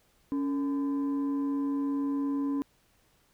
sine tone with frequency modulation, 279.7 Hz, C#4, 16 cents sharp, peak -26 dBFS, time 0.32-2.62 s, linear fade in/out 0 ms, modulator 734 Hz, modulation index 0.29, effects tanh soft clip ceiling -22 dBFS + pink hiss -67 dBFS RMS until 3.33 s

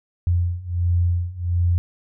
sine beating tone pair, 86.6 / 88 Hz, F2 / F2, -14 / +14 cents, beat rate 1.4 Hz, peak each -22 / -20 dBFS, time 0.27-1.78 s, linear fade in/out 0 ms, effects none

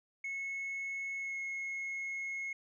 sine tone with pitch glide, 2190 to 2170 Hz, C#7 to C#7, -22 to -37 cents, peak -34 dBFS, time 0.24-2.53 s, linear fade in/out 5 ms, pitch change -15 cents, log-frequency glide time 1.17-1.38 s, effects tanh soft clip ceiling -35 dBFS

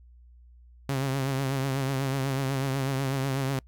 sawtooth tone with vibrato, 135.1 Hz, C#3, 44 cents flat, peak -22 dBFS, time 0.89-3.59 s, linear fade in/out 2 ms, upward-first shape triangle, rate 8.1 Hz, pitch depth 66 cents each way, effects noise-tail reverb RT60 0.1 s tail -26 dB re dry + added 60 Hz sine -50 dBFS peak until 3.67 s

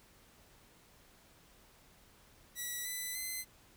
5% pulse tone with pitch steps, 1947 / 1997.1 / 2049 Hz, B6 / B6 / C7, -25 / +19 / -37 cents, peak -28 dBFS, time 2.55-3.45 s, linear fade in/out 50 ms, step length 300 ms, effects pink hiss -63 dBFS RMS until 3.76 s

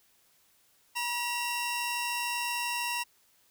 sawtooth tone pair together, 961 / 2733 Hz, B5 / F7, -48 / -38 cents, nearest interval octave + tritone, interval 1810 cents, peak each -29 / -30 dBFS, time 0.95-3.04 s, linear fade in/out 20 ms, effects white hiss -66 dBFS RMS until 3.5 s

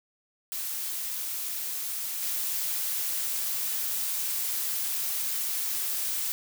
blue noise with level steps, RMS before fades -33 / -30 dBFS, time 0.52-6.32 s, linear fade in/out 0 ms, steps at 2.21 s, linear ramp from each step 20 ms, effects none

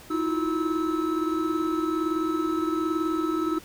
triangle tone cluster, 317.7 / 339 / 356.8 / 1303 Hz, D#4 / E4 / F4 / E6, +36 / +49 / +37 / -20 cents, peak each -24 / -31 / -29 / -29 dBFS, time 0.1-3.59 s, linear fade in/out 10 ms, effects pink hiss -48 dBFS RMS until 3.64 s

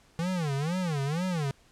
square tone with vibrato, 159.8 Hz, D#3, 47 cents sharp, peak -28 dBFS, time 0.19-1.51 s, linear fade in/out 0 ms, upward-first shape sine, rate 2.1 Hz, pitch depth 270 cents each way, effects pink hiss -61 dBFS RMS until 1.71 s + low-pass 9000 Hz 12 dB/octave

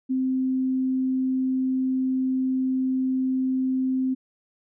sine tone, 260.2 Hz, C4, 9 cents flat, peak -21 dBFS, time 0.09-4.15 s, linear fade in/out 20 ms, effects none

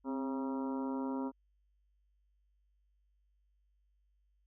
harmonic tone with a mistuned harmonic, 135.9 Hz, C#3, 34 cents flat, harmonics 2 / 3 / 4 / 5 / 6 / 7 / 8 / 9 / 10, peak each -35 / -45 / -46 / -53 / -53 / -44 / -57 / -55 / -55 dBFS, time 0.04-1.32 s, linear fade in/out 50 ms, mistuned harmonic 2, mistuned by -45 cents, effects added 50 Hz sine -70 dBFS peak until 4.46 s

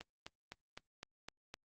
click train, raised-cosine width 0.2 ms, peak -28 dBFS, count 7, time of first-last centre 0.01-1.541 s, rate 3.92 Hz, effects Opus 32 kbps

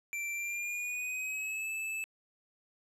square tone with pitch glide, 2349 to 2621 Hz, D7 to E7, 0 to -11 cents, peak -35 dBFS, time 0.13-2.04 s, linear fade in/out 0 ms, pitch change +189 cents, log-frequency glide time 0.33-1.7 s, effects low-pass 12000 Hz 12 dB/octave

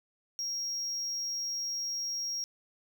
triangle tone, 5600 Hz, F8, 4 cents sharp, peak -31 dBFS, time 0.39-2.44 s, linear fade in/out 0 ms, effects none

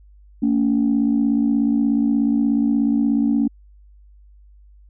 sine tone pair together, 225.8 / 282.5 Hz, A3 / C#4, +45 / +33 cents, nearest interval major third, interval 388 cents, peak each -17 dBFS, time 0.42-3.48 s, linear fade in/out 10 ms, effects tanh soft clip ceiling -9 dBFS + added 50 Hz sine -45 dBFS peak until 4.89 s

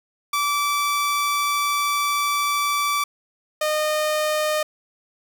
sawtooth tone pair in turn, 1159 / 612 Hz, D6 / D#5, -23 / -29 cents, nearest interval major seventh, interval 1106 cents, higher first, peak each -16 dBFS, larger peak neither, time 0.33-3.04 / 3.61-4.63 s, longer first, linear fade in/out 5 ms, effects 9-bit

